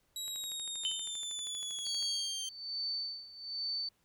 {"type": "linear sweep", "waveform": "25% pulse", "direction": "down", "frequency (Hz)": [3881, 3136], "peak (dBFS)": -33, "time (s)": [0.16, 2.49], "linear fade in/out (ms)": 2}
{"type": "click train", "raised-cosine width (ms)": 0.2, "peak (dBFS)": -34, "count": 23, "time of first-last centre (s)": [0.28, 2.026], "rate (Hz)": 12.6}
{"type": "tone with exponential decay", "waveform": "sine", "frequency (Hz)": 3056, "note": "G7", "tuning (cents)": -45, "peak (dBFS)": -29, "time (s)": [0.85, 1.23], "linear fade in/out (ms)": 0, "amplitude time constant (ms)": 82}
{"type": "tone with tremolo", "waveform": "sine", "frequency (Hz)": 4536, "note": "C#8", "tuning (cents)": 39, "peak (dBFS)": -33, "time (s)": [1.85, 3.89], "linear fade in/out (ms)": 5, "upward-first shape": "sine", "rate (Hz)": 1.2, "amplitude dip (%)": 85}
{"effects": ["pink hiss -74 dBFS RMS until 4.04 s"]}